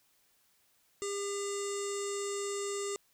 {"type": "tone with low-pass filter", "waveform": "square", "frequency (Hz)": 402.2, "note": "G4", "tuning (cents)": 44, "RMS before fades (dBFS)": -36, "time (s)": [1.02, 2.96], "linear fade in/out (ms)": 0, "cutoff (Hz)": 7700, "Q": 7.4, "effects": ["white hiss -70 dBFS RMS until 3.13 s"]}